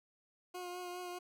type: tone with vibrato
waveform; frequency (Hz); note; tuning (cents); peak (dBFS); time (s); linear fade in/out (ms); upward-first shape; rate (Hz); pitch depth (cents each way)
20% pulse; 358.2; F4; +44; -37; 0.54-1.19; 10; triangle; 4.9; 25
effects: none